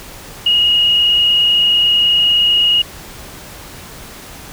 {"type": "tone with frequency modulation", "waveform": "sine", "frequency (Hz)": 2877, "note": "F#7", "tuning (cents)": -49, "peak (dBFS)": -9, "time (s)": [0.46, 2.82], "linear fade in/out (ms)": 5, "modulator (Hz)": 29.1, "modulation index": 1, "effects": ["pink hiss -34 dBFS RMS until 4.52 s"]}